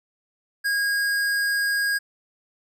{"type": "tone with hard clipping", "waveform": "sine", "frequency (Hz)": 1634, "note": "G#6", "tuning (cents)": -29, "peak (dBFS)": -22, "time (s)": [0.64, 1.99], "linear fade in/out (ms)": 20, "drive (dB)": 18, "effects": []}